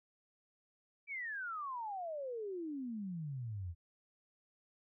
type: exponential sweep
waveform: sine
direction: down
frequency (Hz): 2349 to 81.1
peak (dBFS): -39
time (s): 1.07-3.75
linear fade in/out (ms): 50
effects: none